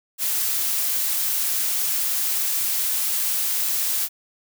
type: noise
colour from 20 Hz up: blue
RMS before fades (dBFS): -23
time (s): 0.18-4.09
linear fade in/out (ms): 50
effects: none